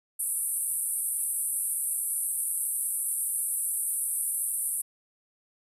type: band-pass noise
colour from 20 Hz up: white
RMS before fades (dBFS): -30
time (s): 0.19-4.82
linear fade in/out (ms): 10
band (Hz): 8600 to 12000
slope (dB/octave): 96
effects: none